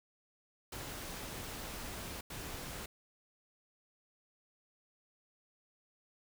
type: noise bursts at uneven times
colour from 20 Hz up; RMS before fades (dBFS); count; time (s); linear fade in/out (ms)
pink; -44; 2; 0.72-2.21 / 2.3-2.86; 5
effects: none